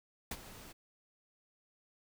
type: noise with ADSR envelope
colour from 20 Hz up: pink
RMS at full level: -37 dBFS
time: 0.31-0.73 s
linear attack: 4 ms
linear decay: 43 ms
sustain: -15 dB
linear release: 16 ms
effects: none